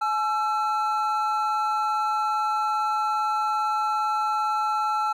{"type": "tone pair together", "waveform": "triangle", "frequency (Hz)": [852, 1341.2], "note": ["G#5", "E6"], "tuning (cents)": [44, 30], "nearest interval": "minor sixth", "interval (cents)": 786, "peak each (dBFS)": -23, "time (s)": [0.01, 5.13], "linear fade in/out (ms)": 10, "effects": []}